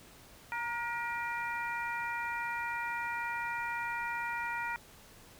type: harmonic tone with a mistuned harmonic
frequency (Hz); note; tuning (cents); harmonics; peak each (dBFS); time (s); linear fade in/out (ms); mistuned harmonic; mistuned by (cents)
476.5; A#4; +38; 2 / 3 / 4 / 5; -37 / -39 / -40 / -41; 0.52-4.76; 0; 2; -32
effects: pink hiss -56 dBFS RMS until 5.39 s